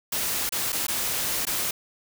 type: noise with dropouts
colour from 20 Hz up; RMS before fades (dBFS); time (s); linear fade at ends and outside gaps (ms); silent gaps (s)
white; -27; 0.12-1.71; 5; 0.493-0.522 / 0.722-0.727 / 0.868-0.882 / 1.453-1.468
effects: none